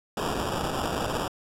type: noise with sample-and-hold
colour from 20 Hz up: white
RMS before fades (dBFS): -29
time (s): 0.17-1.28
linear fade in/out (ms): 2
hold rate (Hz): 2100
effects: low-pass 12000 Hz 12 dB/octave